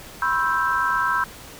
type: chord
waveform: sine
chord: C major seventh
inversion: third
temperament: equal with one note detuned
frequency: 987.8 / 1067.9 / 1318.5 / 1568 Hz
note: B5 / C6 / E6 / G6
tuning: 0 / +35 / 0 / 0 cents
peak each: -25 / -26 / -24 / -23 dBFS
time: 0.22-1.24 s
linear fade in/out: 2 ms
effects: pink hiss -41 dBFS RMS until 1.59 s